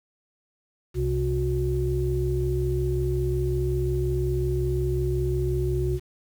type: tone cluster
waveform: sine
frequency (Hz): 63.7 / 129.2 / 364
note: C2 / C3 / F#4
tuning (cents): -46 / -21 / -28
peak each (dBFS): -26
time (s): 0.94-6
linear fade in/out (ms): 50
effects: tanh soft clip ceiling -13 dBFS + 8-bit